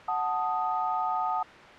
sine chord, D# diminished, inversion first, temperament equal, 740 / 880 / 1244.5 Hz, F#5 / A5 / D#6, 0 / 0 / 0 cents, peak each -30 dBFS, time 0.08-1.43 s, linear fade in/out 5 ms, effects white hiss -46 dBFS RMS until 1.78 s + low-pass 2000 Hz 12 dB/octave

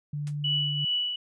sine tone, 146.83 Hz, D3, in tune, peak -29 dBFS, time 0.13-0.85 s, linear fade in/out 5 ms
white noise with exponential decay, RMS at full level -40 dBFS, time 0.27-0.36 s, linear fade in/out 0 ms, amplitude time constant 18 ms
sine tone with tremolo, 2952 Hz, F#7, 5 cents flat, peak -23 dBFS, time 0.44-1.16 s, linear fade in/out 5 ms, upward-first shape triangle, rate 2.5 Hz, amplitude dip 55%
effects resampled to 22050 Hz

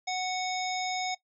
harmonic tone, 740 Hz, F#5, in tune, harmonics 1 / 3 / 5 / 7 / 9, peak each -31 / -36 / -38 / -39 / -41 dBFS, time 0.07-1.15 s, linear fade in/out 10 ms, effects noise-tail reverb RT60 0.1 s tail -19 dB re dry

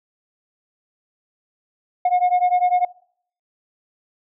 sine beating tone pair, 717 / 727 Hz, F5 / F#5, +45 / -31 cents, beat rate 10 Hz, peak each -16 / -16 dBFS, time 2.05-2.85 s, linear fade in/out 5 ms, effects noise-tail reverb RT60 0.6 s tail -24 dB re dry + tanh soft clip ceiling -12 dBFS

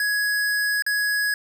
square tone with dropouts, 1672 Hz, G#6, 11 cents sharp, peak -21 dBFS, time 0-1.34 s, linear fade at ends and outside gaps 2 ms, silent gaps 0.823-0.864 s, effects none

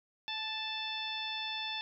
harmonic tone with a mistuned harmonic, 880 Hz, A5, in tune, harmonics 1 / 2 / 3 / 4 / 5 / 6, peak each -43 / -45 / -42 / -38 / -49 / -48 dBFS, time 0.28-1.81 s, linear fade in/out 0 ms, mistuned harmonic 1, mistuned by -20 cents, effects none

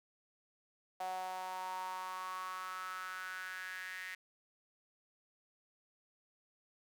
sawtooth tone with high-pass filter sweep, 185.4 Hz, F#3, 4 cents sharp, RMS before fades -43 dBFS, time 1-4.15 s, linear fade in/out 5 ms, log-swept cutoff 730 to 1900 Hz, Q 6.5, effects none

